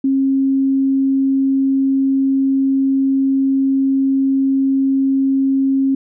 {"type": "tone", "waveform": "sine", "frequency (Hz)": 270, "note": "C#4", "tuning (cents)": -45, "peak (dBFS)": -12, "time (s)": [0.04, 5.95], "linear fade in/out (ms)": 5, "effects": []}